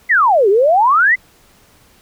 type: exponential two-way sweep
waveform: sine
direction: down then up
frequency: 2093 to 376.3 to 2093 Hz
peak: -8 dBFS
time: 0.09-1.16 s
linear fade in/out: 20 ms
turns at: 0.49 s
effects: pink hiss -50 dBFS RMS until 2.01 s